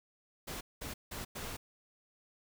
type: noise bursts at uneven times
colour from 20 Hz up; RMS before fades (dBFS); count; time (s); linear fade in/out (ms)
pink; -42; 4; 0.47-0.61 / 0.81-0.94 / 1.11-1.25 / 1.35-1.57; 10
effects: none